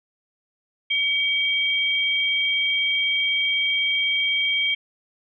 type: tone pair together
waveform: sine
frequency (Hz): 2272 / 3196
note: C#7 / G7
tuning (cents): +42 / +33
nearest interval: tritone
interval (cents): 591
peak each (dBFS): -22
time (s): 0.9-4.75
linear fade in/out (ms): 10
effects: none